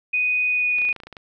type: tone with pitch glide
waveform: sine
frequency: 2489 to 2469 Hz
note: D#7 to D#7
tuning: 0 to -14 cents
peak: -18 dBFS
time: 0.13-0.93 s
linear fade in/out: 10 ms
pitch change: -14 cents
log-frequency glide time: 0.46-0.74 s
type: clicks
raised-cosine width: 0.3 ms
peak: -23 dBFS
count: 11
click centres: 0.785 / 0.818 / 0.851 / 0.889 / 0.928 / 0.963 / 1.002 / 1.035 / 1.07 / 1.127 / 1.168 s
effects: none